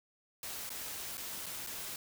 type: noise with dropouts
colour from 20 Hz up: white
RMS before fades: -42 dBFS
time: 0.43-1.96 s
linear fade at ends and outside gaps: 1 ms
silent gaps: 0.693-0.703 / 1.171-1.178 / 1.46-1.464 / 1.665-1.671 s
effects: none